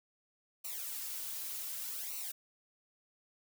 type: noise with flanger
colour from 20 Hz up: blue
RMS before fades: -41 dBFS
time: 0.64-2.32 s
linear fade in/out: 10 ms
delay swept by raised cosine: 0.59 to 4.19 ms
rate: 0.66 Hz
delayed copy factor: -0.85
effects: none